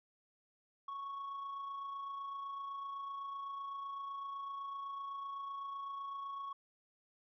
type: tone with amplitude modulation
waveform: sine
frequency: 1108 Hz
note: C#6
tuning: 1 cent flat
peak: -37 dBFS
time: 0.88-6.53 s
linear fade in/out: 5 ms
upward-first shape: sine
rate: 27.9 Hz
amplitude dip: 40%
effects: tanh soft clip ceiling -39 dBFS